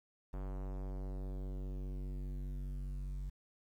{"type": "tone with low-pass filter sweep", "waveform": "square", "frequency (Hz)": 47.52, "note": "F#1", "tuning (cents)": 47, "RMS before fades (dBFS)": -41, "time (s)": [0.33, 3.3], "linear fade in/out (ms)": 10, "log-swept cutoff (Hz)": [1100, 130], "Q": 0.94, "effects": ["11-bit"]}